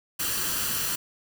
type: noise with comb filter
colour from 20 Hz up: white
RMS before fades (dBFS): -28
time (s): 0.19-0.96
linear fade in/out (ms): 10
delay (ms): 0.68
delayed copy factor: +0.55
effects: none